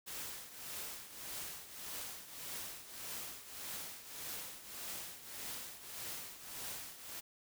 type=noise with tremolo; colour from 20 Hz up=white; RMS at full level=-43 dBFS; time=0.06-7.21 s; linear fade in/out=20 ms; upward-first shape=triangle; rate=1.7 Hz; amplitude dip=75%; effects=none